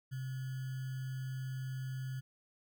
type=tone with sample-and-hold; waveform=sine; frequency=130.81 Hz; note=C3; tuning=in tune; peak=-37 dBFS; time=0.11-2.21 s; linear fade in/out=20 ms; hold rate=1575 Hz; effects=none